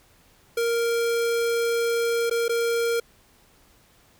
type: tone with dropouts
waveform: square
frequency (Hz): 466.2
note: A#4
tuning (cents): 0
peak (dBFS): -22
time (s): 0.57-3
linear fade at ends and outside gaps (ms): 5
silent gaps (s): 2.298-2.31 / 2.482-2.493
effects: pink hiss -58 dBFS RMS until 4.19 s